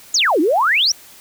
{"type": "exponential two-way sweep", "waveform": "sine", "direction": "down then up", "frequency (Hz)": [7290, 288.6, 5940], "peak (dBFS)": -12, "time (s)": [0.14, 0.92], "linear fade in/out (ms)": 5, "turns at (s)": 0.4, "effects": ["white hiss -43 dBFS RMS until 1.2 s"]}